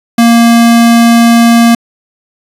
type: tone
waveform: square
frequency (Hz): 233.1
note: A#3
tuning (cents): 0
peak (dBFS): -3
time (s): 0.18-1.75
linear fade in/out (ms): 5
effects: resampled to 32000 Hz